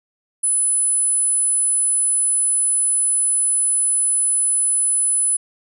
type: tone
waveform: sine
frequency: 10040 Hz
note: D#9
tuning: 15 cents sharp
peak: -15 dBFS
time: 0.43-5.37 s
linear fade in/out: 10 ms
effects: none